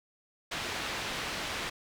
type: low-pass noise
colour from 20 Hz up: white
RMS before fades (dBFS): -36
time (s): 0.51-1.7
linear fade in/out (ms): 10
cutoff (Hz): 3400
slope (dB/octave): 12
effects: none